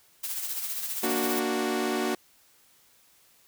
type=noise with tremolo; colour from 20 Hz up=blue; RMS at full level=-31 dBFS; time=0.23-1.4 s; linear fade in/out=10 ms; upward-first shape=sine; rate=15 Hz; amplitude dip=45%
type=chord; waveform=sawtooth; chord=Bb augmented; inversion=none; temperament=equal; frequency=233.1 / 293.7 / 370 Hz; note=Bb3 / D4 / F#4; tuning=0 / 0 / 0 cents; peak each=-27 / -28 / -25 dBFS; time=1.03-2.15 s; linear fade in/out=5 ms
effects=white hiss -61 dBFS RMS until 3.47 s